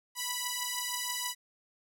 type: beating tone pair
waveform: 5% pulse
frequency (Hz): 982 / 988.3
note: B5 / B5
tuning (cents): -10 / +1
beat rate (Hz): 6.3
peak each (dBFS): -24 / -23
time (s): 0.15-1.35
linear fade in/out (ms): 50
effects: none